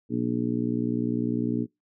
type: harmonic tone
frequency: 60 Hz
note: B1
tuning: 49 cents flat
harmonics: 2 / 3 / 4 / 5 / 6 / 7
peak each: -33 / -34 / -27 / -29 / -37 / -35 dBFS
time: 0.09-1.67 s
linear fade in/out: 50 ms
effects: noise-tail reverb RT60 0.2 s tail -26 dB re dry